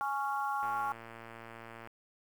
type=harmonic tone; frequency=277.2 Hz; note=C#4; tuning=in tune; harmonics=3 / 4 / 5; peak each=-34 / -36 / -38 dBFS; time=0.01-0.92 s; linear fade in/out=0 ms
type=click train; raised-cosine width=0.5 ms; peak=-32 dBFS; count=144; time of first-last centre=0.63-1.873 s; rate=115 Hz
effects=9-bit